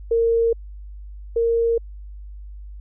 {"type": "tone pair in turn", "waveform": "sine", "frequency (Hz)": [460.6, 462.7], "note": ["A#4", "A#4"], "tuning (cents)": [-21, -13], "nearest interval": "unison", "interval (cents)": 8, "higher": "second", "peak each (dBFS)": [-15, -16], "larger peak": "first", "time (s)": [[0.11, 0.53], [1.36, 1.78]], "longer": "neither", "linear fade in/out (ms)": 5, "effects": ["added 50 Hz sine -34 dBFS peak until 2.8 s"]}